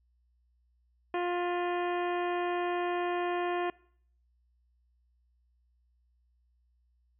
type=harmonic tone with a mistuned harmonic; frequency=352.9 Hz; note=F4; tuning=18 cents sharp; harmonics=1 / 2 / 3 / 4 / 5 / 6 / 7 / 8 / 9; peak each=-31 / -34 / -38 / -45 / -42 / -49 / -44 / -51 / -52 dBFS; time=1.14-3.7 s; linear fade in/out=2 ms; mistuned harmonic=6; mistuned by=-68 cents; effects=noise-tail reverb RT60 0.6 s tail -23 dB re dry + added 60 Hz sine -67 dBFS peak until 7.19 s